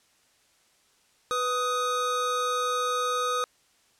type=tone pair together; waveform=square; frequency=496.1 / 1251.7 Hz; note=B4 / D#6; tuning=+8 / +10 cents; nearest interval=octave + major third; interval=1602 cents; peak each=-31 / -27 dBFS; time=1.31-3.44 s; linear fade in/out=0 ms; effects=white hiss -64 dBFS RMS until 3.99 s + low-pass 9000 Hz 12 dB/octave